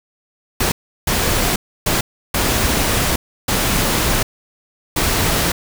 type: noise bursts at uneven times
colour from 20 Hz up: pink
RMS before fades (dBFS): -17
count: 6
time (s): 0.6-0.72 / 1.07-1.56 / 1.86-2.01 / 2.34-3.16 / 3.48-4.23 / 4.96-5.52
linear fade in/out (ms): 5
effects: none